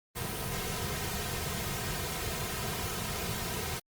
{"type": "noise with comb filter", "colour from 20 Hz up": "pink", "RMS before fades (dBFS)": -35, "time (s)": [0.15, 3.8], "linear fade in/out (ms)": 20, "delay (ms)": 3.5, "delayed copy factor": -0.7, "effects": ["Opus 32 kbps"]}